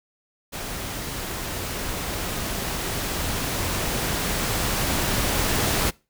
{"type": "noise with level ramp", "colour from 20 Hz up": "pink", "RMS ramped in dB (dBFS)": [-32, -22], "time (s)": [0.52, 5.91], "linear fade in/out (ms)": 20, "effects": ["noise-tail reverb RT60 0.3 s tail -24 dB re dry"]}